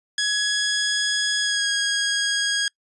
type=tone with pitch glide; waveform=15% pulse; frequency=1674 to 1643.3 Hz; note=G#6 to G#6; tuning=+13 to -19 cents; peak=-14 dBFS; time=0.18-2.68 s; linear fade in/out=2 ms; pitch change=-32 cents; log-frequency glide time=1.4-1.68 s; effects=noise-tail reverb RT60 0.1 s tail -26 dB re dry + resampled to 24000 Hz